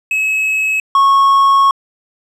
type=tone pair in turn; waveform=triangle; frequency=2573 / 1098.8 Hz; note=E7 / C#6; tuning=-43 / -16 cents; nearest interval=octave + minor third; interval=1473 cents; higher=first; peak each=-11 / -5 dBFS; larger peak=second; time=0.11-0.8 / 0.95-1.71 s; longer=second; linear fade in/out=2 ms; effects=resampled to 32000 Hz